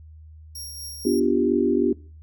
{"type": "tone with tremolo", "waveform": "20% pulse", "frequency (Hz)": 5588, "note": "F8", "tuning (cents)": 0, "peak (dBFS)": -27, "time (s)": [0.55, 1.2], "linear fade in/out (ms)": 5, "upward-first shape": "triangle", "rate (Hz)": 4.1, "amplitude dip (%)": 40}
{"type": "chord", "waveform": "sine", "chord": "G dominant seventh", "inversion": "first", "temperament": "equal", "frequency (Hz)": [246.9, 293.7, 349.2, 392], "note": ["B3", "D4", "F4", "G4"], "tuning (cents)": [0, 0, 0, 0], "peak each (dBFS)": -23, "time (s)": [1.05, 1.93], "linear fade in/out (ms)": 5}
{"effects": ["noise-tail reverb RT60 0.4 s tail -21 dB re dry", "added 78 Hz sine -42 dBFS peak until 2.22 s"]}